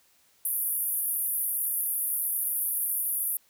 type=band-pass noise; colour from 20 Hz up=pink; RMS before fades=-29 dBFS; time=0.45-3.37 s; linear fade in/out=2 ms; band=10000 to 15000 Hz; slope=96 dB/octave; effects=white hiss -64 dBFS RMS until 3.49 s